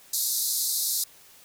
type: band-pass noise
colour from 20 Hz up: white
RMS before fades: -27 dBFS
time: 0.13-1.04 s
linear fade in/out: 5 ms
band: 3800 to 15000 Hz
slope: 96 dB/octave
effects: white hiss -53 dBFS RMS until 1.44 s